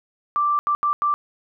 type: tone bursts at uneven times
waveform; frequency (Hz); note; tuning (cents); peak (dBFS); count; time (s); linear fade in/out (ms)
sine; 1174.7; D6; 0; -17; 4; 0.36-0.59 / 0.67-0.75 / 0.83-0.93 / 1.02-1.14; 0
effects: none